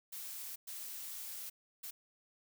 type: noise bursts at uneven times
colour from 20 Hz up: blue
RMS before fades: -45 dBFS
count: 3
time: 0.12-0.56 / 0.67-1.5 / 1.83-1.91 s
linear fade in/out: 10 ms
effects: none